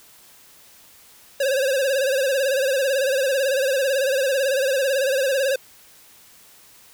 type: tone with vibrato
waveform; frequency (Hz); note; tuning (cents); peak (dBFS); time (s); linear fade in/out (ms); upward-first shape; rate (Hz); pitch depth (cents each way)
square; 538; C5; +48; -19; 1.4-5.56; 5; sine; 18; 88
effects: white hiss -50 dBFS RMS until 6.93 s